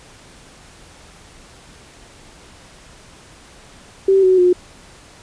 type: tone with pitch steps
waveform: sine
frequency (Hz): 386.7 / 372.7 / 359.1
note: G4 / F#4 / F4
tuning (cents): -24 / +13 / +48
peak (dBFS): -9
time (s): 4.08-4.53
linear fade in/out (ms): 5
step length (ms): 150
effects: pink hiss -44 dBFS RMS until 5.22 s + resampled to 22050 Hz